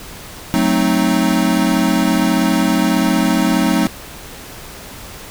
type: chord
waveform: square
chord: F# diminished seventh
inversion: none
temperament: equal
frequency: 185 / 220 / 261.6 / 311.1 Hz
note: F#3 / A3 / C4 / Eb4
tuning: 0 / 0 / 0 / 0 cents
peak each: -19 dBFS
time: 0.54-3.87 s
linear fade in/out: 0 ms
effects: pink hiss -34 dBFS RMS until 5.3 s